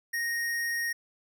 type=tone; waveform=square; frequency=1864.7 Hz; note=A#6; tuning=in tune; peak=-29 dBFS; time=0.13-0.93 s; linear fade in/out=10 ms; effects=none